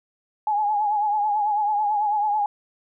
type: tone with vibrato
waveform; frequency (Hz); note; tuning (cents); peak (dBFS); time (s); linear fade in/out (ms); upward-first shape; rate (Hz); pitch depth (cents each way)
sine; 837; G#5; +13; -19; 0.47-2.46; 2; triangle; 9.1; 67
effects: none